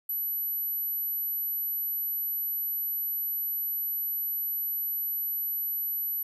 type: tone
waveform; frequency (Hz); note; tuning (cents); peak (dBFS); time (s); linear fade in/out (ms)
sine; 11840; F#9; 0; -28; 0.09-6.23; 5
effects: none